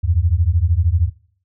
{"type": "beating tone pair", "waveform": "sine", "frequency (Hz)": [79, 92], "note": ["D#2", "F#2"], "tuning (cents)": [27, -9], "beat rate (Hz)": 13, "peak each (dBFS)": [-16, -16], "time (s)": [0.03, 1.1], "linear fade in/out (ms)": 20, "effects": ["noise-tail reverb RT60 0.5 s tail -18 dB re dry"]}